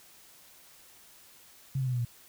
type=tone with pitch steps; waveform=sine; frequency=134.9 / 130.76 / 126.74 / 122.85 / 119.08 Hz; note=C#3 / C3 / B2 / B2 / A#2; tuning=-47 / -1 / +45 / -9 / +37 cents; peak=-27 dBFS; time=1.75-2.05 s; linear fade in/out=5 ms; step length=60 ms; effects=white hiss -56 dBFS RMS until 2.28 s